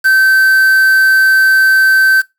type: tone with quantisation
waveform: triangle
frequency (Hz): 1546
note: G6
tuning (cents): -24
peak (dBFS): -4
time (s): 0.04-2.22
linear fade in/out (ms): 20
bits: 4
effects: noise-tail reverb RT60 0.2 s tail -21 dB re dry